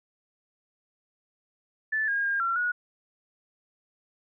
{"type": "tone with pitch steps", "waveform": "sine", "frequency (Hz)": [1749, 1626, 1613, 1363, 1455], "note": ["A6", "G#6", "G6", "F6", "F#6"], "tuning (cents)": [-11, -37, 49, -43, -29], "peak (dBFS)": -24, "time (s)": [1.92, 2.72], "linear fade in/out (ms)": 10, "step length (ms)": 160, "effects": []}